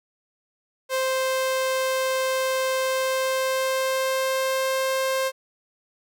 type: tone with pitch glide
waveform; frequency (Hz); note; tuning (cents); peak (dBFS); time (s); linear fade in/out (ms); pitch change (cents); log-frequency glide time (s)
sawtooth; 523.3 to 528.5; C5 to C5; 0 to +17; -18; 0.89-5.32; 50; +17; 2.78-4.91
effects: none